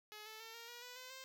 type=tone with pitch steps; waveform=5% pulse; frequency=423.9 / 437.1 / 450.7 / 464.7 / 479.1 / 494 / 509.4 / 525.2 Hz; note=G#4 / A4 / A4 / A#4 / A#4 / B4 / C5 / C5; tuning=+35 / -11 / +42 / -5 / +47 / 0 / -46 / +6 cents; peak=-39 dBFS; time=0.12-1.24 s; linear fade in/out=0 ms; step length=140 ms; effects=none